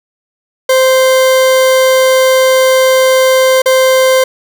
40% pulse tone with dropouts, 521 Hz, C5, 7 cents flat, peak -5 dBFS, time 0.69-4.24 s, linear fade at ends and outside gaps 5 ms, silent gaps 3.62-3.658 s, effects none

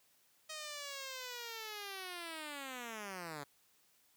5% pulse linear sweep, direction down, 629 to 138.7 Hz, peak -32 dBFS, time 0.49-3.44 s, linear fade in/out 10 ms, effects white hiss -71 dBFS RMS until 4.16 s + high-pass 60 Hz 12 dB/octave

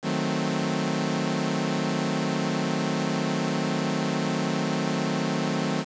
sawtooth chord, D# diminished seventh, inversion none, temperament equal, 155.56 / 185 / 220 / 261.6 Hz, D#3 / F#3 / A3 / C4, 0 / 0 / 0 / 0 cents, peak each -26 dBFS, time 0.02-5.85 s, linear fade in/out 50 ms, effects resampled to 16000 Hz + 7-bit

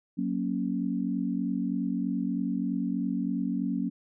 sine chord, F# major, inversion none, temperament equal with one note detuned, 185 / 234 / 277.2 Hz, F#3 / A#3 / C#4, 0 / +7 / 0 cents, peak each -31 dBFS, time 0.17-3.9 s, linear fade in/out 20 ms, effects none

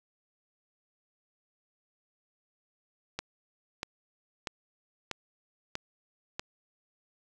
click train, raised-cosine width 0.2 ms, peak -16 dBFS, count 6, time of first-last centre 3.19-6.395 s, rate 1.56 Hz, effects none

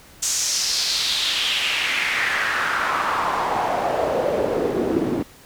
pink noise with band-pass filter sweep, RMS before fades -22 dBFS, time 0.22-5.23 s, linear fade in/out 10 ms, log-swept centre 7000 to 290 Hz, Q 3, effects pink hiss -47 dBFS RMS until 5.45 s

